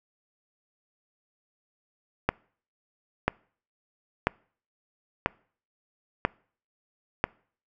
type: click train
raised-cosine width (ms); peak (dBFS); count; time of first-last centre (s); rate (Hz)
0.5; -6; 6; 2.29-7.24; 1.01
effects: noise-tail reverb RT60 0.5 s tail -26 dB re dry